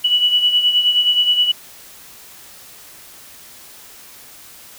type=beating tone pair; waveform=sine; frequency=2946 / 2955.5 Hz; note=F#7 / F#7; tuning=-8 / -3 cents; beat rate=9.5 Hz; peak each=-13 / -20 dBFS; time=0.04-1.52 s; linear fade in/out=10 ms; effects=white hiss -41 dBFS RMS until 4.78 s